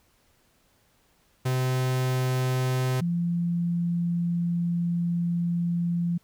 45% pulse / sine tone pair in turn, 128.6 / 171.99 Hz, C3 / F3, -30 / -26 cents, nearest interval perfect fourth, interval 504 cents, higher second, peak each -23 dBFS, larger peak neither, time 1.45-3.01 / 3.01-6.18 s, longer second, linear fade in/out 10 ms, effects pink hiss -65 dBFS RMS until 6.23 s

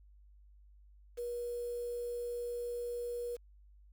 sine tone with quantisation, 480.6 Hz, B4, 47 cents flat, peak -36 dBFS, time 1.17-3.37 s, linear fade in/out 20 ms, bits 9, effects added 50 Hz sine -57 dBFS peak until 3.92 s

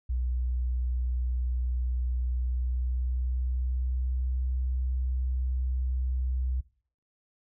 sine tone with pitch glide, 61.74 to 63.55 Hz, B1 to C2, 0 to -50 cents, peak -26 dBFS, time 0.09-6.61 s, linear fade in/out 10 ms, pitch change +50 cents, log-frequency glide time 2.26-4.49 s, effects noise-tail reverb RT60 0.5 s tail -21 dB re dry

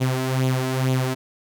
sawtooth tone with flanger, 130 Hz, C3, 11 cents flat, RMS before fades -22 dBFS, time 0-1.15 s, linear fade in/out 20 ms, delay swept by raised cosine 0.28 to 3.08 ms, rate 2.2 Hz, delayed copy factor +0.6, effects none

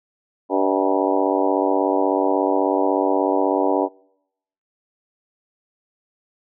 harmonic tone with a mistuned harmonic, 96.4 Hz, G2, 28 cents flat, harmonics 3 / 4 / 5 / 6 / 7 / 8 / 9 / 10, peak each -22 / -23 / -24 / -25 / -25 / -26 / -27 / -27 dBFS, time 0.49-3.89 s, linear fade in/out 50 ms, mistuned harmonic 7, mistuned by -58 cents, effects noise-tail reverb RT60 0.8 s tail -26 dB re dry

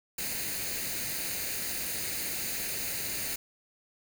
white noise with comb filter, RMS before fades -34 dBFS, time 0.18-3.36 s, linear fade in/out 5 ms, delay 0.45 ms, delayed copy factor +0.6, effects none

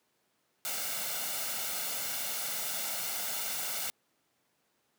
white noise with comb filter, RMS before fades -35 dBFS, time 0.65-3.9 s, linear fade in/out 0 ms, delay 1.4 ms, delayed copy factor +0.6, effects pink hiss -74 dBFS RMS until 4.98 s + high-pass 200 Hz 12 dB/octave

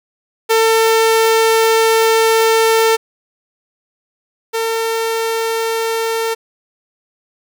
sawtooth tone pair in turn, 448.7 / 452.3 Hz, A4 / A4, +34 / +48 cents, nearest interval unison, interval 14 cents, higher second, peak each -6 / -12 dBFS, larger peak first, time 0.49-2.97 / 4.53-6.35 s, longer first, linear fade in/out 20 ms, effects 8-bit

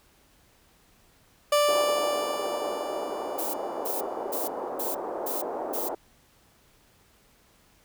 30% pulse tone with exponential decay, 587.3 Hz, D5, in tune, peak -16 dBFS, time 1.52-4.7 s, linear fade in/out 5 ms, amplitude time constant 690 ms
pink band-pass noise, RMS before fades -33 dBFS, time 1.68-5.95 s, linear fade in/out 5 ms, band 370 to 910 Hz, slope 24 dB/octave
violet noise bursts, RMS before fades -32 dBFS, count 6, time 3.38-5.89 s, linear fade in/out 10 ms, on 160 ms, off 310 ms
effects pink hiss -61 dBFS RMS until 7.84 s

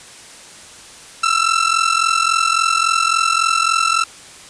sawtooth ring-modulated tone, 1335 Hz, E6, 22 cents sharp, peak -7 dBFS, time 1.23-4.04 s, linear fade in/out 5 ms, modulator 21.8 Hz, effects white hiss -39 dBFS RMS until 4.49 s + resampled to 22050 Hz

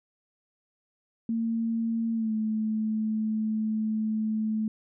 sine tone with pitch glide, 227.8 to 217.5 Hz, A#3 to A3, -40 to -20 cents, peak -25 dBFS, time 1.29-4.68 s, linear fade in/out 2 ms, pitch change -80 cents, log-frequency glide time 2.13-2.33 s, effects none

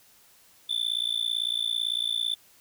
triangle tone with amplitude modulation, 3520 Hz, A7, in tune, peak -20 dBFS, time 0.69-2.35 s, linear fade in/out 10 ms, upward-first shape sine, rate 57.9 Hz, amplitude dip 100%, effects white hiss -58 dBFS RMS until 2.6 s

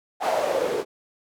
white noise with band-pass filter sweep, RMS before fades -24 dBFS, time 0.2-0.85 s, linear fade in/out 50 ms, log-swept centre 750 to 400 Hz, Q 5.1, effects none

